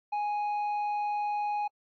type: tone with tanh clipping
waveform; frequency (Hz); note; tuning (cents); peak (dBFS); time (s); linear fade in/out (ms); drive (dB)
sine; 830.6; G#5; 0; -29; 0.12-1.68; 10; 5
effects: AAC 48 kbps